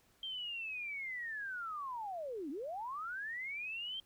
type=linear two-way sweep; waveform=sine; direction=down then up; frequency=3178 to 259.4 to 3178 Hz; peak=-39 dBFS; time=0.23-4 s; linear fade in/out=2 ms; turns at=2.5 s; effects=pink hiss -70 dBFS RMS until 4.05 s